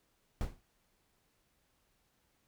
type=noise with exponential decay; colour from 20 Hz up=brown; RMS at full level=-30 dBFS; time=0.41-0.61 s; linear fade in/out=1 ms; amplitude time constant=43 ms; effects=pink hiss -75 dBFS RMS until 2.47 s